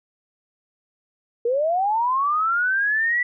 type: linear sweep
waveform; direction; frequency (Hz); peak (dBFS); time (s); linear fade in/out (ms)
sine; up; 455.5 to 1975.5; -18; 1.45-3.23; 5
effects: none